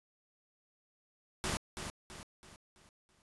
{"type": "noise with echo", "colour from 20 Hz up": "pink", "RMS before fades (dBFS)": -35, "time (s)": [1.44, 1.57], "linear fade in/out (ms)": 0, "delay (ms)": 330, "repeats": 5, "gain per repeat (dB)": -7, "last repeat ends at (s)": 3.22, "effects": ["resampled to 24000 Hz"]}